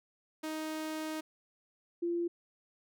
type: tone pair in turn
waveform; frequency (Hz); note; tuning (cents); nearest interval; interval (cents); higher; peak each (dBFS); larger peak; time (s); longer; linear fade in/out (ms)
sawtooth / sine; 312.7 / 343.7; D#4 / F4; +9 / -28; major second; 163; second; -32 / -30; second; 0.43-1.21 / 2.02-2.28; first; 10
effects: none